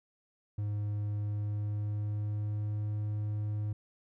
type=tone with pitch glide; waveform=triangle; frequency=103.83 to 105.22 Hz; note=G#2 to G#2; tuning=0 to +23 cents; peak=-29 dBFS; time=0.58-3.73 s; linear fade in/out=5 ms; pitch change=+23 cents; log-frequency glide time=1.19-2.91 s; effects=none